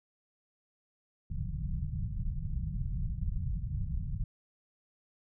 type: low-pass noise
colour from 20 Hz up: pink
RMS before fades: -34 dBFS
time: 1.3-4.24 s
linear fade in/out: 2 ms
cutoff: 170 Hz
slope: 48 dB/octave
effects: none